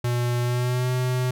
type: tone with pitch glide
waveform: square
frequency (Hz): 121.3 to 126.6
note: B2 to B2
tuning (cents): -31 to +43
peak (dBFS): -22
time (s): 0.04-1.31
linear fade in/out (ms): 5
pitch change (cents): +74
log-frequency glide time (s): 0.41-0.91
effects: none